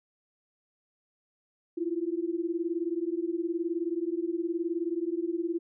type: beating tone pair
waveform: sine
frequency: 329.6 / 348.6 Hz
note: E4 / F4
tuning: 0 / -3 cents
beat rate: 19 Hz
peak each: -31 / -31 dBFS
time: 1.77-5.59 s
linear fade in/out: 10 ms
effects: none